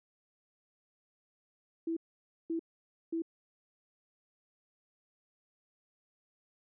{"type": "tone bursts", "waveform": "sine", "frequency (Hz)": 329.6, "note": "E4", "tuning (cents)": 0, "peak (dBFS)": -31, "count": 3, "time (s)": [1.87, 3.221], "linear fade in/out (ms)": 5, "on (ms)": 97, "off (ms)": 530, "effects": []}